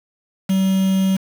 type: tone with quantisation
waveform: triangle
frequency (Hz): 191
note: G3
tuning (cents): -45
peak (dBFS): -12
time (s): 0.49-1.17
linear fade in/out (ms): 10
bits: 5
effects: none